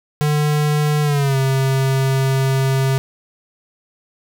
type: tone with pitch glide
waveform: square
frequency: 149.5 to 133.96 Hz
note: D3 to C3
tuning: +31 to +41 cents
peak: -15 dBFS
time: 0.21-2.98 s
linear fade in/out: 0 ms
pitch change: -190 cents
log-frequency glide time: 1.03-1.37 s
effects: none